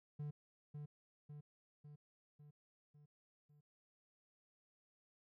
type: tone with echo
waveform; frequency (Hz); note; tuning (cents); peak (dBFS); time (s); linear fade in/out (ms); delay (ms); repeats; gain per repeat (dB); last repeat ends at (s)
triangle; 147.5; D3; +8; -40; 0.19-0.31; 10; 550; 6; -4; 3.61
effects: none